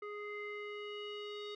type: tone with low-pass filter sweep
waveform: square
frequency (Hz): 415.6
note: G#4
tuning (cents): +1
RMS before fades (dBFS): -44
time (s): 0.02-1.55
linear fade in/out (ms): 5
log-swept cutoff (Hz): 1700 to 3800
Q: 4.8
effects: none